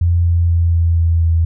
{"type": "tone with pitch steps", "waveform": "sine", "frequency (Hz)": [86, 85.31, 84.62, 83.94, 83.26, 82.59], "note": ["F2", "F2", "E2", "E2", "E2", "E2"], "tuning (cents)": [-26, -40, 46, 32, 18, 4], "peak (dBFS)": -10, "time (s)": [0.01, 1.45], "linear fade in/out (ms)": 5, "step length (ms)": 240, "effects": []}